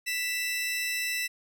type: tone pair together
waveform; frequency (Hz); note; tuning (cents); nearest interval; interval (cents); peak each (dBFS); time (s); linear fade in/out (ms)
sawtooth; 1980 / 2661; B6 / E7; +4 / +16; perfect fourth; 512; -28; 0.06-1.28; 20
effects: none